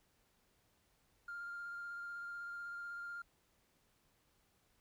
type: tone with vibrato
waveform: triangle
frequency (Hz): 1400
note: F6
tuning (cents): +4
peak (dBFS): -40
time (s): 1.28-3.22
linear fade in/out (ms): 5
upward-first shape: square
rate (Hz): 16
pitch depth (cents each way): 9
effects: tanh soft clip ceiling -40 dBFS + pink hiss -75 dBFS RMS until 4.8 s